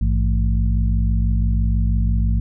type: harmonic tone with a mistuned harmonic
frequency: 55.2 Hz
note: A1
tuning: 6 cents sharp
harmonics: 1 / 2 / 3 / 4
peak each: -16 / -22 / -26 / -28 dBFS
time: 0.01-2.4 s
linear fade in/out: 5 ms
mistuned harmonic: 2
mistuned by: -150 cents
effects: none